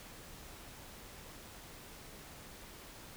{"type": "silence", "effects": ["pink hiss -52 dBFS RMS until 3.16 s"]}